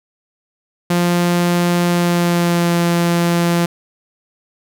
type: tone with pitch glide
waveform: sawtooth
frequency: 174.61 to 171.61 Hz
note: F3 to F3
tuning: 0 to -30 cents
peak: -9 dBFS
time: 0.9-3.66 s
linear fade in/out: 5 ms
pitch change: -30 cents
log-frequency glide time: 1.86-2.75 s
effects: none